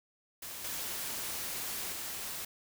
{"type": "noise with level steps", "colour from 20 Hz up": "white", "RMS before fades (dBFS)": [-43, -38, -40], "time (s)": [0.42, 2.45], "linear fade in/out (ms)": 5, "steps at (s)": [0.64, 1.92], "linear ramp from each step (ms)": 5, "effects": []}